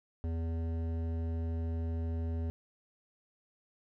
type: tone with hard clipping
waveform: sine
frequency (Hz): 82.41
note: E2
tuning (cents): 0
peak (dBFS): -34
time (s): 0.24-2.5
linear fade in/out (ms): 0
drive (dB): 13
effects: none